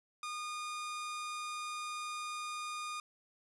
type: tone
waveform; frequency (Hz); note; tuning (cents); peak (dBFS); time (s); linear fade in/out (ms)
sawtooth; 1221; D#6; -33; -35; 0.23-3; 2
effects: resampled to 24000 Hz + 12-bit